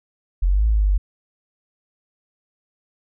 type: exponential two-way sweep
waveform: sine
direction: up then down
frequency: 42 to 55.6 to 46.78 Hz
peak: -14 dBFS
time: 0.42-0.98 s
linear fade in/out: 10 ms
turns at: 0.66 s
effects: none